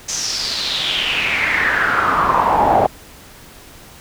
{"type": "noise with band-pass filter sweep", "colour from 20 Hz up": "brown", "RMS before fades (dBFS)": -17, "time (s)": [0.08, 2.87], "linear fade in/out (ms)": 10, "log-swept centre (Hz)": [6400, 690], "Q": 5.9, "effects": ["pink hiss -41 dBFS RMS until 4 s"]}